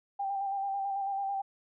sine tone with vibrato, 789 Hz, G5, 11 cents sharp, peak -30 dBFS, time 0.19-1.42 s, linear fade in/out 10 ms, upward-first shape square, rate 9.1 Hz, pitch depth 24 cents each way, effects none

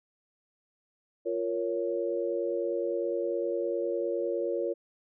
sine chord, Bb minor, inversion second, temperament equal with one note detuned, 349.2 / 466.2 / 556 Hz, F4 / Bb4 / Db5, 0 / 0 / +5 cents, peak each -32 dBFS, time 1.25-4.74 s, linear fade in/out 20 ms, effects none

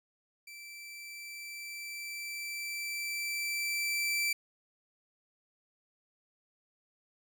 sawtooth tone with level ramp, 2333 Hz, D7, 12 cents flat, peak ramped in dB -43 to -25 dBFS, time 0.47-4.33 s, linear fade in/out 5 ms, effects none

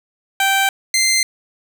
15% pulse tone pair in turn, 780 / 2082 Hz, G5 / C7, -9 / -9 cents, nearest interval octave + perfect fourth, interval 1700 cents, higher second, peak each -7 dBFS, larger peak neither, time 0.4-0.69 / 0.94-1.23 s, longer neither, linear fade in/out 2 ms, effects none

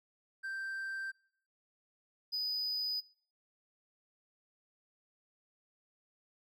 triangle tone pair in turn, 1568 / 4978 Hz, G6 / D#8, 0 / 0 cents, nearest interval octave + minor sixth, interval 2000 cents, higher second, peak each -35 / -31 dBFS, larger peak second, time 0.43-1.12 / 2.32-3.01 s, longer neither, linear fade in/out 20 ms, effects noise-tail reverb RT60 0.6 s tail -25 dB re dry + tanh soft clip ceiling -27 dBFS

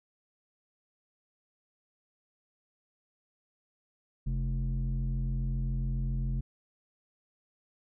square tone with low-pass filter, 43.65 Hz, F1, in tune, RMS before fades -31 dBFS, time 4.26-6.41 s, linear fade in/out 10 ms, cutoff 170 Hz, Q 7.3, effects none

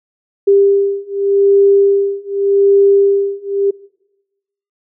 sine beating tone pair, 397.4 / 398.25 Hz, G4 / G4, +24 / +27 cents, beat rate 0.85 Hz, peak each -12 / -11 dBFS, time 0.47-3.71 s, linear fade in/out 10 ms, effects noise-tail reverb RT60 1.0 s tail -23 dB re dry

